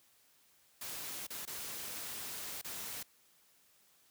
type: noise with dropouts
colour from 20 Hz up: white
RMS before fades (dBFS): -43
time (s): 0.81-3.03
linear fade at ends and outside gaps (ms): 5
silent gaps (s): 1.269-1.303 / 1.454-1.474 / 2.615-2.645
effects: white hiss -68 dBFS RMS until 4.1 s + high-pass 60 Hz 12 dB/octave